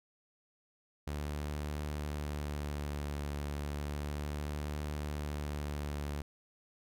sawtooth tone with vibrato, 73.42 Hz, D2, in tune, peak -32 dBFS, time 1.07-6.22 s, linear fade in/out 5 ms, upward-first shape triangle, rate 0.33 Hz, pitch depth 25 cents each way, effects none

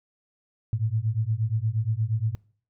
sine beating tone pair, 106.3 / 114.8 Hz, G#2 / A#2, +41 / -26 cents, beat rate 8.5 Hz, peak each -26 dBFS, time 0.73-2.35 s, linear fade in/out 0 ms, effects noise-tail reverb RT60 0.5 s tail -24 dB re dry

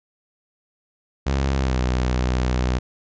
sawtooth tone with pitch glide, 67.8 to 62.53 Hz, C#2 to B1, -38 to +22 cents, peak -15 dBFS, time 1.26-2.79 s, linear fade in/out 10 ms, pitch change -140 cents, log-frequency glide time 1.54-1.81 s, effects resampled to 16000 Hz

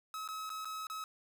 45% pulse tone with dropouts, 1283 Hz, E6, 47 cents flat, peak -39 dBFS, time 0.14-1.04 s, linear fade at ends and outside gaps 1 ms, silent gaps 0.277-0.287 / 0.494-0.501 / 0.647-0.654 / 0.869-0.899 s, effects none

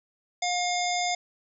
harmonic tone, 713 Hz, F5, 36 cents sharp, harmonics 1 / 3 / 5 / 7 / 9 / 10, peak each -27 / -32 / -34 / -35 / -37 / -37 dBFS, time 0.42-1.15 s, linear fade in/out 5 ms, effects none

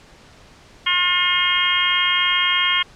harmonic tone, 357 Hz, F4, 38 cents sharp, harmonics 3 / 4 / 5 / 6 / 7 / 8 / 9, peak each -24 / -27 / -27 / -21 / -32 / -23 / -20 dBFS, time 0.86-2.83 s, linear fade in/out 10 ms, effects pink hiss -47 dBFS RMS until 2.95 s + low-pass 6000 Hz 12 dB/octave

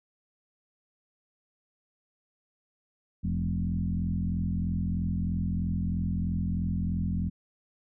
sine tone with frequency modulation, 132.4 Hz, C3, 21 cents sharp, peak -26 dBFS, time 3.23-7.3 s, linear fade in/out 20 ms, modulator 43.1 Hz, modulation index 2.1, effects none

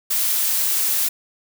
blue noise, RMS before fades -20 dBFS, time 0.1-1.09 s, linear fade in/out 10 ms, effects none

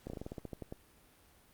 slowing click train, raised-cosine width 2 ms, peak -28 dBFS, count 12, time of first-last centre 0.07-0.724 s, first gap 30 ms, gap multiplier 1.13, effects pink hiss -64 dBFS RMS until 1.53 s + Opus 48 kbps

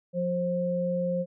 sine tone pair together, 177.69 / 530 Hz, F3 / C5, +30 / +22 cents, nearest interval octave + perfect fifth, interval 1892 cents, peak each -29 / -27 dBFS, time 0.13-1.26 s, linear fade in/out 50 ms, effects none

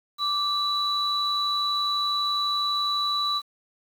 sine tone pair together, 1172 / 3946 Hz, D6 / B7, -4 / -2 cents, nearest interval octave + major sixth, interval 2102 cents, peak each -26 / -24 dBFS, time 0.18-3.42 s, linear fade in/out 50 ms, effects tanh soft clip ceiling -15 dBFS + 8-bit

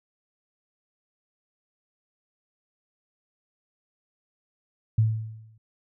sine tone with exponential decay, 110.3 Hz, A2, 5 cents sharp, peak -15 dBFS, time 4.98-5.58 s, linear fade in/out 5 ms, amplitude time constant 130 ms, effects none

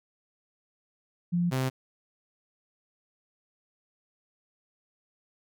sine / sawtooth tone pair in turn, 174.3 / 130.58 Hz, F3 / C3, -3 / -3 cents, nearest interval perfect fourth, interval 500 cents, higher first, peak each -23 / -22 dBFS, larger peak second, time 1.32-1.51 / 1.51-1.7 s, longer neither, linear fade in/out 20 ms, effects none

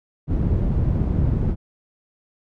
white low-pass noise, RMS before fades -20 dBFS, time 0.27-1.56 s, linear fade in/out 50 ms, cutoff 130 Hz, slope 12 dB/octave, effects none

